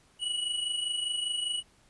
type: tone pair together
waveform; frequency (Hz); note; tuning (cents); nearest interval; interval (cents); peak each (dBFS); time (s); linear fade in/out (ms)
square; 2908 / 2933; F#7 / F#7; -31 / -16; unison; 15; -37 / -31; 0.19-1.63; 50
effects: pink hiss -63 dBFS RMS until 1.89 s + resampled to 24000 Hz